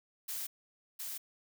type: noise with echo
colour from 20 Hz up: blue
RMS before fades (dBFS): -39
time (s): 0.28-0.47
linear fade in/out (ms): 10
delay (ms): 710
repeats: 1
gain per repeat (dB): -2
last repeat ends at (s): 1.18
effects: none